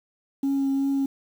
sine tone with vibrato, 274 Hz, C#4, 20 cents flat, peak -19 dBFS, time 0.43-1.06 s, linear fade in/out 5 ms, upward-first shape triangle, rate 2.7 Hz, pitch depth 15 cents each way, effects tanh soft clip ceiling -19 dBFS + 8-bit

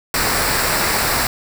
pink noise with comb filter, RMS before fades -18 dBFS, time 0.14-1.27 s, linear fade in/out 2 ms, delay 0.31 ms, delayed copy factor -0.55, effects none

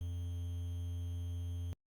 triangle tone with quantisation, 86.8 Hz, F2, 10 cents flat, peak -35 dBFS, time 0.01-1.73 s, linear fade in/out 0 ms, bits 10, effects Opus 48 kbps

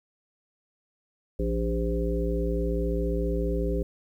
harmonic tone with a mistuned harmonic, 57.2 Hz, A#1, 32 cents flat, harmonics 1 / 3 / 5 / 7 / 9, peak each -27 / -32 / -34 / -31 / -33 dBFS, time 1.39-3.83 s, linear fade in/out 5 ms, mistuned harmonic 5, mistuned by +27 cents, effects 10-bit

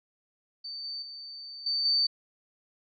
sine tone with level steps, 4571 Hz, D8, 48 cents flat, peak -36 / -34 / -40 / -26 / -22 dBFS, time 0.64-2.07 s, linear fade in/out 10 ms, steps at 0.84 / 1.02 / 1.66 / 1.85 s, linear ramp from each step 5 ms, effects none

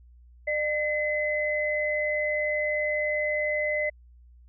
sine tone pair together, 602 / 2035 Hz, D5 / C7, +43 / -49 cents, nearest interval octave + major sixth, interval 2108 cents, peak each -27 dBFS, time 0.47-3.9 s, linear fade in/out 10 ms, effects added 60 Hz sine -50 dBFS peak until 4.48 s

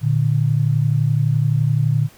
sine tone pair together, 116.54 / 148.31 Hz, A#2 / D3, 0 / +17 cents, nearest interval major third, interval 417 cents, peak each -17 dBFS, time 0.01-2.09 s, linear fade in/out 50 ms, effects pink hiss -48 dBFS RMS until 2.17 s

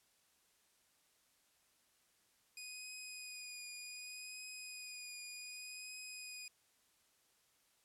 15% pulse tone with vibrato, 2480 Hz, D#7, 6 cents flat, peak -40 dBFS, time 2.57-6.48 s, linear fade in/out 2 ms, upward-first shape triangle, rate 0.66 Hz, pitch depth 26 cents each way, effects white hiss -74 dBFS RMS until 7.84 s + low-pass 12000 Hz 12 dB/octave

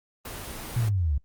pink noise, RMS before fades -37 dBFS, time 0.25-0.89 s, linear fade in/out 5 ms
sine linear sweep, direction down, 123.6 to 65 Hz, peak -22 dBFS, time 0.76-1.18 s, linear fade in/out 5 ms
effects noise-tail reverb RT60 0.1 s tail -24 dB re dry + Opus 24 kbps

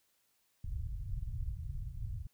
pink low-pass noise, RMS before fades -39 dBFS, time 0.64-2.27 s, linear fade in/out 5 ms, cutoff 130 Hz, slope 48 dB/octave, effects white hiss -75 dBFS RMS until 2.33 s

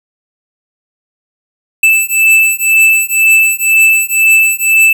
square beating tone pair, 2637 / 2639 Hz, E7 / E7, 0 / +1 cents, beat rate 2 Hz, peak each -10 dBFS, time 1.83-4.93 s, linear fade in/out 5 ms, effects none

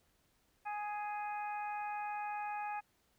harmonic tone, 416.4 Hz, G#4, 5 cents sharp, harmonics 2 / 3 / 4 / 5 / 6, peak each -38 / -49 / -49 / -57 / -49 dBFS, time 0.65-2.81 s, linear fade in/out 20 ms, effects pink hiss -74 dBFS RMS until 3.18 s

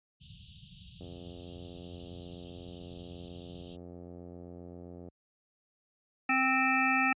pink band-stop noise, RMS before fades -48 dBFS, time 0.2-3.77 s, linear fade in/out 20 ms, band 200 to 2800 Hz, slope 96 dB/octave
click train, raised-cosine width 2 ms, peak -34 dBFS, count 358, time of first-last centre 1.01-5.085 s, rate 87.6 Hz
harmonic tone, 262.1 Hz, C4, 3 cents sharp, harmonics 1 / 3 / 5 / 7 / 9 / 10, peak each -32 / -32 / -32 / -32 / -32 / -32 dBFS, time 6.29-7.13 s, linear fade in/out 5 ms
effects high-pass 60 Hz 12 dB/octave + resampled to 8000 Hz

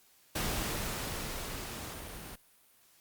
pink noise with level ramp, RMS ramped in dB -33 to -45 dBFS, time 0.35-2.36 s, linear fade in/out 10 ms, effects white hiss -64 dBFS RMS until 3 s + Opus 48 kbps

